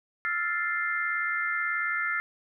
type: chord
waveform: sine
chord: F major seventh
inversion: third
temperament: equal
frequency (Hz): 1318.5 / 1396.9 / 1760 / 2093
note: E6 / F6 / A6 / C7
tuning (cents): 0 / 0 / 0 / 0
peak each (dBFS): -36 / -31 / -31 / -31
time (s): 0.25-2.2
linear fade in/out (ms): 0
effects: none